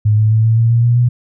sine tone with pitch steps, 106.2 / 108.31 / 110.45 / 112.65 / 114.88 / 117.16 / 119.48 / 121.85 Hz, G#2 / A2 / A2 / A2 / A#2 / A#2 / A#2 / B2, +39 / -27 / +7 / +41 / -25 / +9 / +43 / -23 cents, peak -8 dBFS, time 0.05-1.09 s, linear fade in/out 10 ms, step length 130 ms, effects none

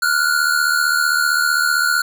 square tone pair together, 1396.9 / 1472.4 Hz, F6 / F#6, 0 / -9 cents, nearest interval minor second, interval 91 cents, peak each -18 dBFS, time 0.02-2.02 s, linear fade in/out 5 ms, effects none

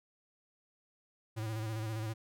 square tone with vibrato, 110 Hz, A2, in tune, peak -36 dBFS, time 1.36-2.14 s, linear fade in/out 20 ms, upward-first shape square, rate 15 Hz, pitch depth 39 cents each way, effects none

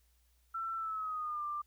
sine tone with pitch glide, 1340 to 1186.9 Hz, E6 to D6, +28 to +18 cents, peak -35 dBFS, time 0.54-1.62 s, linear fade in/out 10 ms, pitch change -210 cents, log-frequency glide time 0.76-1.45 s, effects added 60 Hz sine -68 dBFS peak until 1.66 s + white hiss -75 dBFS RMS until 1.66 s

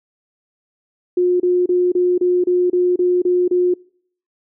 sine tone bursts, 358.5 Hz, F4, 45 cents sharp, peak -12 dBFS, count 10, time 1.17-3.74 s, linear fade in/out 5 ms, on 230 ms, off 30 ms, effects noise-tail reverb RT60 0.6 s tail -26 dB re dry

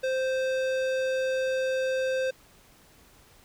sine tone with tanh clipping, 522 Hz, C5, 4 cents flat, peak -27 dBFS, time 0.03-2.31 s, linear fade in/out 10 ms, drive 18 dB, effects pink hiss -57 dBFS RMS until 3.44 s

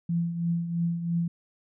sine tone with tremolo, 169.7 Hz, F3, 49 cents flat, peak -22 dBFS, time 0.09-1.28 s, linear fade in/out 5 ms, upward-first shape triangle, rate 3 Hz, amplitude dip 65%, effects none

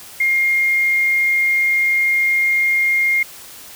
sine tone, 2127 Hz, C7, 28 cents sharp, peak -13 dBFS, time 0.2-3.23 s, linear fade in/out 5 ms, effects white hiss -38 dBFS RMS until 3.75 s

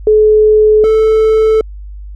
sine / triangle tone pair in turn, 428.6 / 438.4 Hz, A4 / A4, -45 / -6 cents, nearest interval unison, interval 39 cents, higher second, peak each -4 dBFS, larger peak neither, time 0.07-0.84 / 0.84-1.61 s, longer neither, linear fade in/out 2 ms, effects added 50 Hz sine -25 dBFS peak until 2.15 s

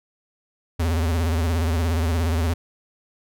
square tone with vibrato, 82.41 Hz, E2, in tune, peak -20 dBFS, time 0.79-2.54 s, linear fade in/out 10 ms, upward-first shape sine, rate 17 Hz, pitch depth 110 cents each way, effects none

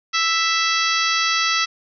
harmonic tone, 660 Hz, E5, 2 cents sharp, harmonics 2 / 3 / 4 / 5 / 6 / 7 / 8 / 9, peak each -22 / -24 / -25 / -26 / -27 / -27 / -28 / -29 dBFS, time 0.13-1.66 s, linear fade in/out 20 ms, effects none

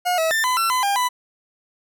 40% pulse tone with pitch steps, 719 / 646 / 1787 / 1009 / 1350 / 1013 / 802 / 995 Hz, F#5 / E5 / A6 / B5 / E6 / B5 / G5 / B5, -50 / -35 / +26 / +37 / +41 / +44 / +39 / +13 cents, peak -17 dBFS, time 0.05-1.09 s, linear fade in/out 20 ms, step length 130 ms, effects none

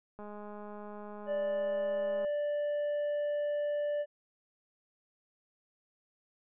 click train, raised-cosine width 1 ms, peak -33 dBFS, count 429, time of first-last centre 0.19-2.248 s, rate 208 Hz
triangle tone, 587.3 Hz, D5, in tune, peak -28 dBFS, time 1.26-4.06 s, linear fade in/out 50 ms
effects resampled to 8000 Hz

